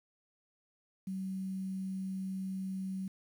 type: tone with quantisation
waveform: sine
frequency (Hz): 189.9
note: F#3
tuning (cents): +45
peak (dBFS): -35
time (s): 1.07-3.08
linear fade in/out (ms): 5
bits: 10
effects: none